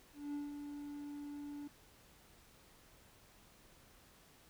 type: tone with ADSR envelope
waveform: triangle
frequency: 290 Hz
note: D4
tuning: 22 cents flat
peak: -36 dBFS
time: 0.13-1.68 s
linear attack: 210 ms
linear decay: 160 ms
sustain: -6 dB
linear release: 9 ms
effects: pink hiss -64 dBFS RMS until 4.49 s